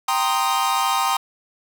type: chord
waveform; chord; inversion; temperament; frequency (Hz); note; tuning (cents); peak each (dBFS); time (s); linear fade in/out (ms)
45% pulse; C minor seventh; second; equal; 784 / 932.3 / 1046.5 / 1244.5; G5 / Bb5 / C6 / Eb6; 0 / 0 / 0 / 0; -24; 0.08-1.17; 5
effects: none